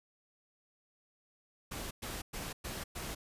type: noise bursts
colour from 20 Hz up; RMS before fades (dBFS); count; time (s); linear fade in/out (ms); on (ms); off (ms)
pink; -41; 5; 1.71-3.15; 10; 200; 110
effects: resampled to 32000 Hz